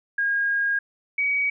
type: tone pair in turn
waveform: sine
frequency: 1628 / 2264 Hz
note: G#6 / C#7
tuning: -35 / +36 cents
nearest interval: tritone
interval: 571 cents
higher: second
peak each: -20 dBFS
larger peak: neither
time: 0.18-0.79 / 1.18-1.5 s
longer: first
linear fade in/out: 5 ms
effects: none